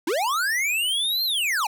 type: linear two-way sweep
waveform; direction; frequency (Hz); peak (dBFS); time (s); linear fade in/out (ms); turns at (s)
square; up then down; 283.5 to 4247 to 762; -22; 0.07-1.67; 5; 1.24
effects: none